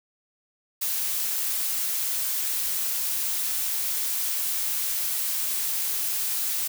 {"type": "noise", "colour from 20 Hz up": "blue", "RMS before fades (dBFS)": -27, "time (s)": [0.81, 6.68], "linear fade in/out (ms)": 10, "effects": []}